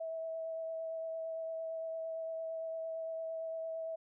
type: tone with vibrato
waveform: sine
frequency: 650 Hz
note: E5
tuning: 24 cents flat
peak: -37 dBFS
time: 0-3.96 s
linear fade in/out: 10 ms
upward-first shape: sine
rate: 8.8 Hz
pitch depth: 11 cents each way
effects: none